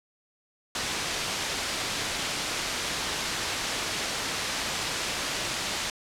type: low-pass noise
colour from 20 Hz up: white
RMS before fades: -31 dBFS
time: 0.75-5.9 s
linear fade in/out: 2 ms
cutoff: 5400 Hz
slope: 12 dB/octave
effects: low-pass 12000 Hz 12 dB/octave